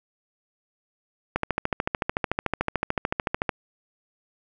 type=click train; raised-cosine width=0.5 ms; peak=-8 dBFS; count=30; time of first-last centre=1.36-3.492 s; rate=13.6 Hz; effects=none